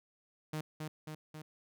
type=tone with echo; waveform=sawtooth; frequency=154.5 Hz; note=D#3; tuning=12 cents flat; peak=-32 dBFS; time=0.53-0.61 s; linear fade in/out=5 ms; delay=270 ms; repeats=3; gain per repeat=-3 dB; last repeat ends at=1.42 s; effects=none